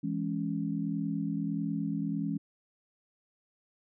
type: chord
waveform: sine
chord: C# minor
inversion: first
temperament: just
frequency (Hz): 166.31 / 207.9 / 277.2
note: E3 / G#3 / C#4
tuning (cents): +16 / +2 / 0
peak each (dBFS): -34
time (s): 0.03-2.38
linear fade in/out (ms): 10
effects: none